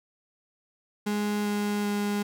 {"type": "tone with pitch steps", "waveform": "35% pulse", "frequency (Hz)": [207.7, 206.4, 205.1], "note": ["G#3", "G#3", "G#3"], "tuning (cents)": [0, -10, -21], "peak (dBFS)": -24, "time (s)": [1.06, 2.23], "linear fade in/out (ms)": 10, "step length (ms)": 390, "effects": []}